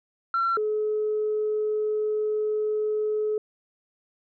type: tone pair in turn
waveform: sine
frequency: 1358 / 426.9 Hz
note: F6 / G#4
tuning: -49 / +48 cents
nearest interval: octave + minor sixth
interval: 2003 cents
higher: first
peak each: -20 / -22 dBFS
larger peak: first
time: 0.34-0.57 / 0.57-3.38 s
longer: second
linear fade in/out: 2 ms
effects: tanh soft clip ceiling -18 dBFS